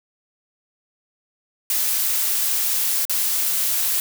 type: noise with dropouts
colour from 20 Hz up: blue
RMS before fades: -21 dBFS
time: 1.7-4 s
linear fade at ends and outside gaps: 1 ms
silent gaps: 3.052-3.096 s
effects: none